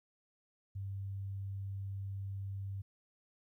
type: tone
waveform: sine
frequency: 98 Hz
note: G2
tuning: in tune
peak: -38 dBFS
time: 0.75-2.82 s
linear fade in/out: 10 ms
effects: 13-bit